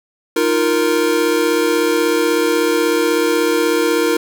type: chord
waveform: square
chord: Eb suspended second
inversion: none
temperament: equal with one note detuned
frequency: 311.1 / 347.4 / 466.2 Hz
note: Eb4 / F4 / Bb4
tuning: 0 / -9 / 0 cents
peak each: -20 / -19 / -17 dBFS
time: 0.36-4.17 s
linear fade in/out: 5 ms
effects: none